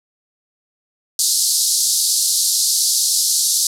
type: band-pass noise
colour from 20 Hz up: pink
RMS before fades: -17 dBFS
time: 1.19-3.67 s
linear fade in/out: 2 ms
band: 4200 to 12000 Hz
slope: 48 dB/octave
effects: none